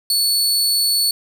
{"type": "tone", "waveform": "sawtooth", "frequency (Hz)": 4435, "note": "C#8", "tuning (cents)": 0, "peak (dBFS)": -12, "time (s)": [0.1, 1.11], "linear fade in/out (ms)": 2, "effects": []}